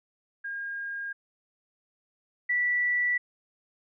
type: tone pair in turn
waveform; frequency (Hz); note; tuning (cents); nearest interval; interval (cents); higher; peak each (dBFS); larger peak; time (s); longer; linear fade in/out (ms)
sine; 1619 / 1960.1; G#6 / B6; -45 / -14; minor third; 331; second; -32 / -23; second; 0.44-1.13 / 2.49-3.18; neither; 10
effects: none